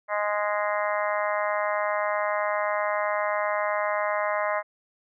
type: harmonic tone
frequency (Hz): 207.7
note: G#3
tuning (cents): 0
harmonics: 3 / 4 / 5 / 6 / 7 / 8 / 9 / 10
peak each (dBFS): -27 / -33 / -30 / -33 / -38 / -37 / -35 / -36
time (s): 0.08-4.63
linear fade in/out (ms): 50
effects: none